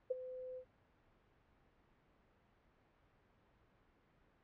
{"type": "tone with ADSR envelope", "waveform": "sine", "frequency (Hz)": 510, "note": "C5", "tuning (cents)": -44, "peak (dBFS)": -31, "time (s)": [0.1, 0.65], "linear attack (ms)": 11, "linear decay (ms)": 20, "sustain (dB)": -14, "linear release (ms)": 78, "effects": ["pink hiss -72 dBFS RMS until 4.43 s", "low-pass 2000 Hz 12 dB/octave"]}